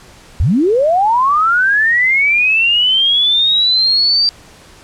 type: linear sweep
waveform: sine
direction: up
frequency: 56.4 to 4699 Hz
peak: -9 dBFS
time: 0.4-4.29 s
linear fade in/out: 0 ms
effects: pink hiss -41 dBFS RMS until 4.83 s + low-pass 9000 Hz 12 dB/octave